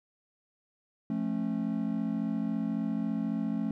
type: chord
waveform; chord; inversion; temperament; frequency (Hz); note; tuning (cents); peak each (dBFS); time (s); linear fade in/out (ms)
triangle; F augmented; none; just; 174.61 / 218.3 / 272.8; F3 / A3 / C#4; 0 / -13 / -28; -34 / -29 / -32; 1.1-3.71; 2
effects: none